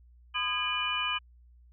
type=tone cluster; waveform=sine; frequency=1013 / 1228 / 1643 / 2427 / 2979 Hz; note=B5 / D#6 / G#6 / D#7 / F#7; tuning=+44 / -23 / -19 / -44 / +11 cents; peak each=-37 / -35 / -38 / -33 / -32 dBFS; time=0.34-1.19 s; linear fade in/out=20 ms; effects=added 60 Hz sine -54 dBFS peak until 1.72 s